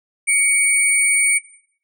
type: tone pair together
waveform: sine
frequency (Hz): 2246 / 8984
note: C#7 / C#9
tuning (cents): +22 / +22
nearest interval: 2 octaves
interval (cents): 2400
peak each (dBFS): -15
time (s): 0.27-1.39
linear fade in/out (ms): 20
effects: noise-tail reverb RT60 0.6 s tail -17 dB re dry + tanh soft clip ceiling -8 dBFS